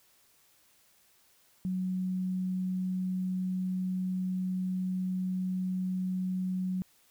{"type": "tone", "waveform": "sine", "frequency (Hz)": 185, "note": "F#3", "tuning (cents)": 0, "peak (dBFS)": -29, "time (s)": [1.65, 6.82], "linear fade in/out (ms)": 0, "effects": ["white hiss -65 dBFS RMS until 7.1 s"]}